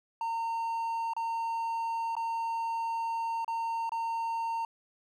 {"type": "tone with dropouts", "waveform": "triangle", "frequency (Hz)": 915, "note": "A#5", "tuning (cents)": -32, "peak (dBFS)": -28, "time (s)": [0.21, 4.65], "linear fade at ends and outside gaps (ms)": 2, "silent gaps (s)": [[1.135, 1.165], [2.153, 2.166], [3.446, 3.479], [3.894, 3.919]], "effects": []}